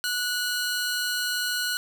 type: tone pair together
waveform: sawtooth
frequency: 1469 / 4131 Hz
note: F#6 / C8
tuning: -13 / -23 cents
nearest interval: octave + tritone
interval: 1790 cents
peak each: -23 / -28 dBFS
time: 0.04-1.77 s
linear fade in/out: 0 ms
effects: none